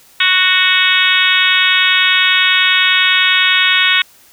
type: harmonic tone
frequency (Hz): 370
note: F#4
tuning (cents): 0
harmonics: 3 / 4 / 5 / 6 / 7 / 8 / 9 / 10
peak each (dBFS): -22 / -17 / -17 / -16 / -17 / -19 / -17 / -17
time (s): 0.2-4.02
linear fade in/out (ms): 5
effects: white hiss -46 dBFS RMS until 4.32 s